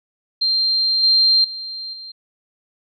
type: tone with level steps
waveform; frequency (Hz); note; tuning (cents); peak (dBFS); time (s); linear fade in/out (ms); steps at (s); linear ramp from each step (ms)
sine; 4170; C8; -7; -15 / -11 / -27 / -32; 0.41-2.12; 10; 1.03 / 1.44 / 1.93; 5
effects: none